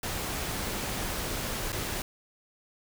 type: noise with dropouts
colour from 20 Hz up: pink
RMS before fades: -33 dBFS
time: 0.03-2.02 s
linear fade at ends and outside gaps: 2 ms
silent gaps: 1.721-1.727 s
effects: none